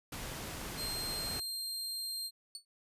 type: noise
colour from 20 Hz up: pink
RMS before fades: -42 dBFS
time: 0.12-1.4 s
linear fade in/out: 5 ms
type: tone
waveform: sawtooth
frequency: 4186 Hz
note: C8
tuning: in tune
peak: -34 dBFS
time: 0.76-2.31 s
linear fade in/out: 50 ms
type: tone with exponential decay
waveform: 30% pulse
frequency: 4449 Hz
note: C#8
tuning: 5 cents sharp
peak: -35 dBFS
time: 2.55-2.65 s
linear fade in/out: 1 ms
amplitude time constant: 21 ms
effects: resampled to 32000 Hz